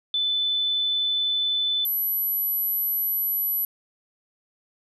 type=tone pair in turn; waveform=sine; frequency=3508 / 11799 Hz; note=A7 / F#9; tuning=-6 / -6 cents; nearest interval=octave + major sixth; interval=2100 cents; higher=second; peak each=-21 / -22 dBFS; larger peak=first; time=0.14-1.85 / 1.85-3.65 s; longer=second; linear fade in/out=2 ms; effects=none